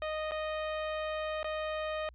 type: tone with dropouts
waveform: sawtooth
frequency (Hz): 620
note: D#5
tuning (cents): -6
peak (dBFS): -29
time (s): 0.02-2.09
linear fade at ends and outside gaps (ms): 1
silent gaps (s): 0.311-0.318 / 1.43-1.444
effects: added 60 Hz sine -53 dBFS peak until 2.14 s + resampled to 8000 Hz